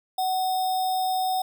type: tone with sample-and-hold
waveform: sine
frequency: 747 Hz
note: F#5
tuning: 16 cents sharp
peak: -22 dBFS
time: 0.18-1.42 s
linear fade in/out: 5 ms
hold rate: 4410 Hz
effects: none